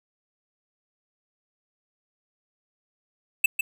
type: tone with echo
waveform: square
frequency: 2642 Hz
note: E7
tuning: 3 cents sharp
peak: -15 dBFS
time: 3.44-3.46 s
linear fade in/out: 5 ms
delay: 150 ms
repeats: 1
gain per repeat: -7 dB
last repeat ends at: 3.61 s
effects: none